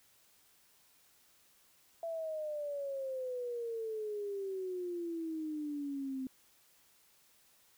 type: exponential sweep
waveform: sine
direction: down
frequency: 671 to 258.9 Hz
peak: -36 dBFS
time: 2.03-6.27 s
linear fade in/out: 2 ms
effects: white hiss -67 dBFS RMS until 7.77 s